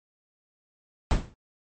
brown noise with exponential decay, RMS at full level -17 dBFS, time 1.11-1.34 s, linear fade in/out 0 ms, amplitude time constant 48 ms, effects MP3 32 kbps

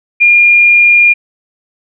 sine tone, 2413 Hz, D7, 46 cents sharp, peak -3 dBFS, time 0.2-1.14 s, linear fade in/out 20 ms, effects none

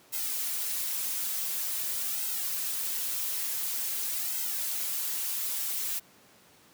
blue noise with flanger, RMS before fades -32 dBFS, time 0.12-6 s, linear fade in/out 20 ms, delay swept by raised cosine 1.7 to 7.6 ms, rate 0.47 Hz, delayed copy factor -0.95, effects pink hiss -58 dBFS RMS until 6.73 s + high-pass 150 Hz 12 dB/octave

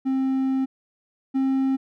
triangle tone pair in turn, 265 / 266.8 Hz, C4 / C4, +22 / +34 cents, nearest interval unison, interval 12 cents, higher second, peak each -18 / -17 dBFS, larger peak second, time 0.05-0.66 / 1.34-1.77 s, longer first, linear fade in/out 20 ms, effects none

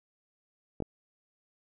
clicks, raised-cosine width 2 ms, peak -20 dBFS, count 2, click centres 0.803 / 0.823 s, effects none

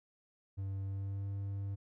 triangle tone with pitch glide, 97.3 to 99.06 Hz, G2 to G2, -12 to +19 cents, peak -34 dBFS, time 0.57-1.76 s, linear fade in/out 20 ms, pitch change +31 cents, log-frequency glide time 0.83-1.27 s, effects none

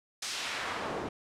pink noise with band-pass filter sweep, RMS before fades -36 dBFS, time 0.22-1.09 s, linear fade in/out 5 ms, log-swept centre 5700 to 400 Hz, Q 0.83, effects low-pass 10000 Hz 12 dB/octave

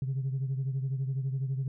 sine beating tone pair, 132.3 / 144.3 Hz, C3 / D3, +20 / -30 cents, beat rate 12 Hz, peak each -28 / -35 dBFS, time 0.02-1.68 s, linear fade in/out 2 ms, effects tanh soft clip ceiling -25 dBFS

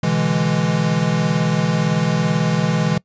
square chord, E dominant seventh, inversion second, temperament equal with one note detuned, 125.77 / 146.83 / 164.81 / 207.7 Hz, B2 / D3 / E3 / G#3, +32 / 0 / 0 / 0 cents, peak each -25 / -24 / -19 / -23 dBFS, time 0.03-2.98 s, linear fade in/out 5 ms, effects noise-tail reverb RT60 0.1 s tail -23 dB re dry + resampled to 16000 Hz

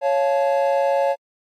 triangle chord, Db augmented, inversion none, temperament just, 554.4 / 693 / 866.2 Hz, Db5 / F5 / A5, 0 / -14 / -27 cents, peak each -16 / -22 / -22 dBFS, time 0.01-1.16 s, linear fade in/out 50 ms, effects AAC 48 kbps

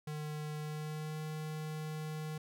square tone with pitch glide, 151.7 to 154.89 Hz, D#3 to D#3, -44 to -8 cents, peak -39 dBFS, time 0.07-2.38 s, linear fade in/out 5 ms, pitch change +36 cents, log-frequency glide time 0.58-1.19 s, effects none

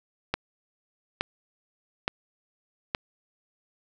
click train, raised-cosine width 0.3 ms, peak -9 dBFS, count 4, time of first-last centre 0.34-2.949 s, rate 1.15 Hz, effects none

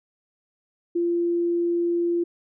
sine tone, 344 Hz, F4, 26 cents flat, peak -20 dBFS, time 0.95-2.24 s, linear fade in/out 10 ms, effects none

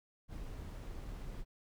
brown noise, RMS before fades -44 dBFS, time 0.28-1.45 s, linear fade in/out 50 ms, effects none

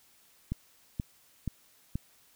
click train, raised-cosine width 5 ms, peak -19 dBFS, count 4, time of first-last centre 0.52-1.955 s, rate 2.09 Hz, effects white hiss -63 dBFS RMS until 2.35 s

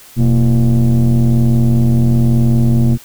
sine tone with frequency modulation, 125.5 Hz, B2, 28 cents sharp, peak -5 dBFS, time 0.16-2.98 s, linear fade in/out 50 ms, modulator 105 Hz, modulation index 1.1, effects tanh soft clip ceiling -7 dBFS + white hiss -40 dBFS RMS until 3.04 s

